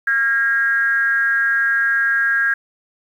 sine tone with frequency modulation, 1627 Hz, G#6, 36 cents flat, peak -14 dBFS, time 0.07-2.54 s, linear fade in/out 5 ms, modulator 249 Hz, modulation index 0.54, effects 8-bit

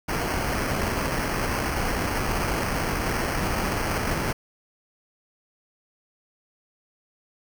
pink noise with sample-and-hold, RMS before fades -26 dBFS, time 0.08-4.33 s, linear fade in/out 10 ms, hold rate 3675 Hz, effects none

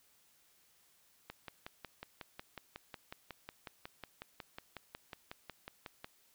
click train, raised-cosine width 0.3 ms, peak -28 dBFS, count 27, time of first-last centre 1.3-6.045 s, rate 5.48 Hz, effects white hiss -69 dBFS RMS until 6.34 s

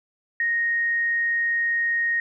sine tone, 1865 Hz, A#6, in tune, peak -20 dBFS, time 0.4-2.2 s, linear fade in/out 2 ms, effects none

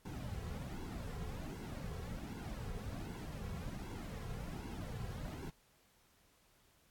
brown noise with flanger, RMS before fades -44 dBFS, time 0.05-5.5 s, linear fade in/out 5 ms, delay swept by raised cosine 1.6 to 3.4 ms, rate 1.3 Hz, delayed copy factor -0.7, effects pink hiss -70 dBFS RMS until 6.9 s + AAC 64 kbps

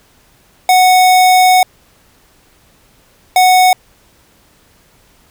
square tone bursts at uneven times, 738 Hz, F#5, 5 cents flat, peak -6 dBFS, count 2, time 0.69-1.63 / 3.36-3.73 s, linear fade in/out 2 ms, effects pink hiss -50 dBFS RMS until 5.3 s

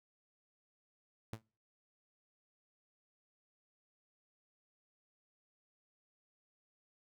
sawtooth tone with exponential decay, 110.9 Hz, A2, 14 cents sharp, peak -34 dBFS, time 1.33-1.42 s, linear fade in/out 0 ms, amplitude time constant 18 ms, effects noise-tail reverb RT60 0.4 s tail -26 dB re dry

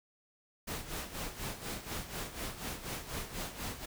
pink noise with tremolo, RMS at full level -38 dBFS, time 0.67-3.86 s, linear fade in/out 10 ms, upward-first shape sine, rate 4.1 Hz, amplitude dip 70%, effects none

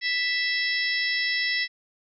harmonic tone, 659.3 Hz, E5, in tune, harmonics 3 / 4 / 5 / 6 / 7 / 8, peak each -25 / -35 / -35 / -33 / -37 / -30 dBFS, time 0.01-1.68 s, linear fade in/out 50 ms, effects none

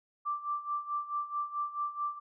sine tone with tremolo, 1174.7 Hz, D6, in tune, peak -29 dBFS, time 0.25-2.2 s, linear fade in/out 20 ms, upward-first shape sine, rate 4.6 Hz, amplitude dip 80%, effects none

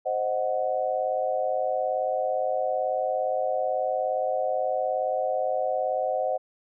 sine chord, C diminished, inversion none, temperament equal, 523.3 / 622.3 / 740 Hz, C5 / Eb5 / Gb5, 0 / 0 / 0 cents, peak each -28 dBFS, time 0.05-6.38 s, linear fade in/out 20 ms, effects none

